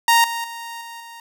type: tone with level steps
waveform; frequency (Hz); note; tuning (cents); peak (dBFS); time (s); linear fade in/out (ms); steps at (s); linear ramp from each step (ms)
sawtooth; 930; A#5; -4; -8 / -20 / -27 / -30 / -33; 0.08-1.2; 2; 0.24 / 0.44 / 0.81 / 1; 2
effects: none

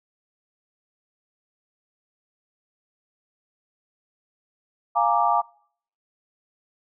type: chord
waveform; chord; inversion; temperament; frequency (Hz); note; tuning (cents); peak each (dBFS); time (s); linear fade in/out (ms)
sine; Bb dominant seventh; second; equal; 698.5 / 830.6 / 932.3 / 1174.7; F5 / Ab5 / Bb5 / D6; 0 / 0 / 0 / 0; -23; 4.95-5.42; 20
effects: noise-tail reverb RT60 0.6 s tail -25 dB re dry

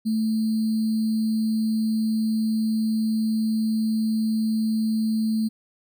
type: tone with sample-and-hold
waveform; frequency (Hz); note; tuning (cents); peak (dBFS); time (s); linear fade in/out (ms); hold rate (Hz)
sine; 220; A3; 0; -20; 0.05-5.49; 20; 4410
effects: none

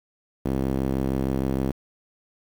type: tone with band-pass filter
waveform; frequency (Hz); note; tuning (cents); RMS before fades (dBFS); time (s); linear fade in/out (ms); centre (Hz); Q
sawtooth; 66.5; C2; +29; -25; 0.45-1.72; 5; 290; 1.1
effects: 7-bit

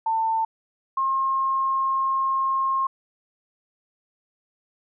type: tone pair in turn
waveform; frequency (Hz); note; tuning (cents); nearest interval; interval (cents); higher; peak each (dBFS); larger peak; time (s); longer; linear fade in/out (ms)
sine; 895 / 1070.5; A5 / C6; +29 / +39; minor third; 310; second; -20; neither; 0.06-0.45 / 0.97-2.87; second; 5
effects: none

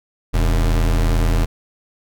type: tone pair together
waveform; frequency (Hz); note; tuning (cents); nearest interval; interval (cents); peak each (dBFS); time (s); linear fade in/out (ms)
square; 41.24 / 92.5; E1 / F#2; +2 / 0; octave + major second; 1398; -15 / -23; 0.33-1.46; 20
effects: none

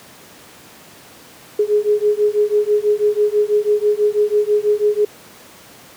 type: beating tone pair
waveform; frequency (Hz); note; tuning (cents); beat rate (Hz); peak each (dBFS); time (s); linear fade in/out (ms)
sine; 415.3 / 421.4; G#4 / G#4; 0 / +25; 6.1; -16; 1.59-5.05; 5
effects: pink hiss -42 dBFS RMS until 5.96 s + high-pass 150 Hz 12 dB/octave

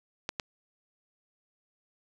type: clicks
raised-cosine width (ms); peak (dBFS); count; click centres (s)
0.2; -14; 2; 0.291 / 0.398
effects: none

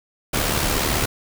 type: noise with amplitude modulation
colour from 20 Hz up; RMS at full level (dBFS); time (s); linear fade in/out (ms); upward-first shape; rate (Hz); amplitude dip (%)
pink; -19; 0.33-1.06; 10; sine; 73.8; 50
effects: none

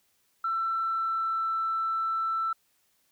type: tone with pitch glide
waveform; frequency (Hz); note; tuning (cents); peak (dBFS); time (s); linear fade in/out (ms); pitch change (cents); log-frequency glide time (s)
sine; 1339 to 1329.8; E6 to E6; +27 to +15; -25; 0.44-2.53; 5; -12; 0.68-1.57
effects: tanh soft clip ceiling -21 dBFS + white hiss -70 dBFS RMS until 3.11 s

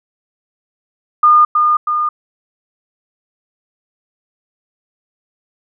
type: tone with echo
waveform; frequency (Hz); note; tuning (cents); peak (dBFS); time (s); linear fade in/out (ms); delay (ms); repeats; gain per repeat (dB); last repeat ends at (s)
sine; 1216; D#6; -40; -5; 1.23-1.45; 5; 320; 2; -4; 2.09
effects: none

